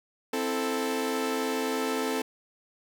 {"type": "chord", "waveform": "sawtooth", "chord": "A minor", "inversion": "first", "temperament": "equal", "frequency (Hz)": [261.6, 329.6, 440], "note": ["C4", "E4", "A4"], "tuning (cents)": [0, 0, 0], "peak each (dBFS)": [-27, -32, -26], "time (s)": [0.33, 2.22], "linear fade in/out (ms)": 5, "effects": []}